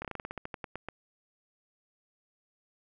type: slowing click train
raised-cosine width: 0.5 ms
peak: -22 dBFS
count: 14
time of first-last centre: 0.02-0.886 s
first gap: 27 ms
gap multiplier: 1.14
effects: none